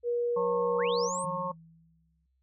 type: tone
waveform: sine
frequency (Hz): 478.7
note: A#4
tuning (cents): +46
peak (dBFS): -26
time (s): 0.03-1.1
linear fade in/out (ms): 50
type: harmonic tone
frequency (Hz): 180.9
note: F#3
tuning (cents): -39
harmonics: 1 / 3 / 5 / 6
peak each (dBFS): -40 / -35 / -37 / -34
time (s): 0.36-1.52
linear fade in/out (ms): 10
type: linear sweep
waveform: sine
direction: up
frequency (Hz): 622.3 to 9170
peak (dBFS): -35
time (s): 0.75-1.26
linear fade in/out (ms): 50
type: tone with exponential decay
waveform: sine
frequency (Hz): 163.7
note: E3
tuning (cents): -12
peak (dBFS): -36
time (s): 1.24-2.26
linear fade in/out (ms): 2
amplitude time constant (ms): 220
effects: noise-tail reverb RT60 0.1 s tail -22 dB re dry + added 65 Hz sine -70 dBFS peak until 2.42 s